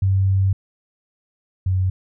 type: tone pair in turn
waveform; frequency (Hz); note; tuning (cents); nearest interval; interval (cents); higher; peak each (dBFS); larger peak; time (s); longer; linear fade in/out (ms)
sine; 96.3 / 93.34; G2 / F#2; -30 / +16; minor second; 54; first; -14 / -16; first; 0.02-0.53 / 1.66-1.9; first; 5
effects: none